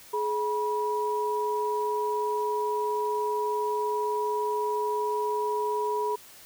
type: tone pair together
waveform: sine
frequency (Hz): 422.7 / 970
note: G#4 / B5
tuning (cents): +31 / -31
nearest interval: octave + major second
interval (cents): 1438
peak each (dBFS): -28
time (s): 0.13-6.16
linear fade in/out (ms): 10
effects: white hiss -50 dBFS RMS until 6.45 s